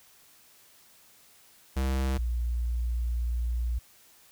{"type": "tone pair in turn", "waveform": ["square", "sine"], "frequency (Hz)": [66.2, 59.28], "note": ["C2", "A#1"], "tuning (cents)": [21, 30], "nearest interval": "major second", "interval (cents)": 191, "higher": "first", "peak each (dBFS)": -26, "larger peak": "neither", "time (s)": [[1.76, 2.18], [2.18, 3.79]], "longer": "second", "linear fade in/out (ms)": 10, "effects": ["white hiss -58 dBFS RMS until 4.31 s"]}